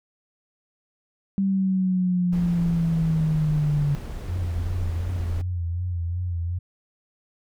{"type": "linear sweep", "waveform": "sine", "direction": "down", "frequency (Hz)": [196, 143], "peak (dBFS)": -19, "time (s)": [1.38, 3.95], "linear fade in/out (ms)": 0}
{"type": "noise", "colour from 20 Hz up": "brown", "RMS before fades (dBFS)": -33, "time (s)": [2.32, 5.42], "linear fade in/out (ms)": 10}
{"type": "tone with vibrato", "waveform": "sine", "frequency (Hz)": 87.31, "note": "F2", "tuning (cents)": 0, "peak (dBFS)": -24, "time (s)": [4.28, 6.59], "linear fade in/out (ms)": 10, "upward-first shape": "sine", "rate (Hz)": 2.7, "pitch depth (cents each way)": 59}
{"effects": []}